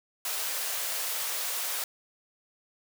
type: high-pass noise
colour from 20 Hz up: white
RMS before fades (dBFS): -32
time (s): 0.25-1.84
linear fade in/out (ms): 2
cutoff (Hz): 460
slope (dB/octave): 24
effects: none